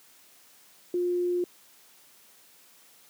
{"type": "tone", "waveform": "sine", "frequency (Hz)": 354.5, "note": "F4", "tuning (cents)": 26, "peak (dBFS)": -24, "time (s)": [0.94, 1.44], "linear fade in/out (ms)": 2, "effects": ["white hiss -57 dBFS RMS until 3.09 s", "high-pass 150 Hz 12 dB/octave"]}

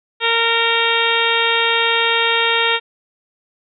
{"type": "harmonic tone", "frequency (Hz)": 461.2, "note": "A#4", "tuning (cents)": -19, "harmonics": [1, 2, 3, 4, 5, 6, 7, 8], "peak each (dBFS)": [-22, -22, -22, -22, -22, -22, -22, -22], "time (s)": [0.2, 2.8], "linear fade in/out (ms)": 50, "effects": []}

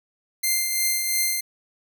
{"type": "tone with tremolo", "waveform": "5% pulse", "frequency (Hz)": 2093, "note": "C7", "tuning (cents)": 0, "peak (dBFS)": -9, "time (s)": [0.43, 1.41], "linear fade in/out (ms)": 10, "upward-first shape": "triangle", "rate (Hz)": 2.9, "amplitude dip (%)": 45, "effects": []}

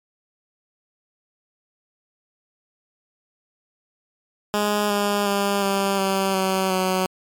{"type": "tone with pitch steps", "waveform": "10% pulse", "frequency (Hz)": [207.7, 204, 200.4, 196.84, 193.34, 189.91, 186.54], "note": ["G#3", "G#3", "G3", "G3", "G3", "F#3", "F#3"], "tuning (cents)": [0, -31, 38, 7, -24, 45, 14], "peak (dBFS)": -11, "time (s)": [4.54, 7.06], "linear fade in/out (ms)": 0, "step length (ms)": 360, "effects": ["MP3 96 kbps"]}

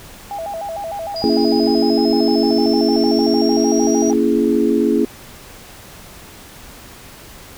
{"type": "tone with vibrato", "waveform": "sine", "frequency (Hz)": 729, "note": "F#5", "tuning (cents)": -26, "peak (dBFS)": -23, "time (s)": [0.31, 4.13], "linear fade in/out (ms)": 0, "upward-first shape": "square", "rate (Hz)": 6.6, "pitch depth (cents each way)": 180}
{"type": "exponential sweep", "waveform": "sine", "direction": "up", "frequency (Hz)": [4878, 5760], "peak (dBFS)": -24, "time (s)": [1.16, 4.11], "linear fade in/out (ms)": 2}
{"type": "chord", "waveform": "sine", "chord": "A# half-diminished seventh", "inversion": "none", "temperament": "just", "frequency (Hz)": [233.1, 279.7, 335.6, 419.5], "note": ["A#3", "C#4", "E4", "G#4"], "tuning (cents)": [0, 16, 31, 17], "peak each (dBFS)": -18, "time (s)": [1.24, 5.05], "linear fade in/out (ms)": 0}
{"effects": ["pink hiss -39 dBFS RMS until 7.57 s"]}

